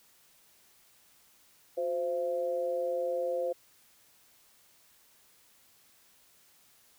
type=tone with amplitude modulation; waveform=sine; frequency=520 Hz; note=C5; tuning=11 cents flat; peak=-25 dBFS; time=1.77-3.53 s; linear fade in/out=10 ms; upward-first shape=sine; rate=160 Hz; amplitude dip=80%; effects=white hiss -63 dBFS RMS until 6.98 s